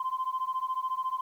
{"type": "beating tone pair", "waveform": "sine", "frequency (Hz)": [1030, 1044], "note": ["C6", "C6"], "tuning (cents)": [-28, -4], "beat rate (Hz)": 14, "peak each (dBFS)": -31, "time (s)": [0, 1.21], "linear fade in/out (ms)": 5, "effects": ["tanh soft clip ceiling -23 dBFS", "10-bit"]}